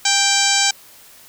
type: harmonic tone with a mistuned harmonic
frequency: 784 Hz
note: G5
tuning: in tune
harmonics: 1 / 2 / 3 / 4 / 5 / 6 / 7 / 8 / 9 / 10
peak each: -23 / -23 / -23 / -23 / -23 / -23 / -23 / -23 / -23 / -23 dBFS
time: 0.05-0.71 s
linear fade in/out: 5 ms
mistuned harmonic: 1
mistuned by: +41 cents
effects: white hiss -45 dBFS RMS until 1.28 s